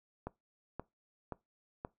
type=click train; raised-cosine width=1 ms; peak=-25 dBFS; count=4; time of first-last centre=0.27-1.849 s; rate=1.9 Hz; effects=noise-tail reverb RT60 0.2 s tail -21 dB re dry